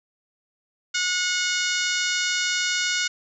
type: harmonic tone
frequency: 727 Hz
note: F#5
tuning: 31 cents flat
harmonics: 2 / 3 / 4 / 5 / 6 / 7 / 8 / 9 / 10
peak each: -27 / -29 / -30 / -31 / -32 / -32 / -33 / -34 / -34 dBFS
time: 0.94-3.08 s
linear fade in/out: 10 ms
effects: none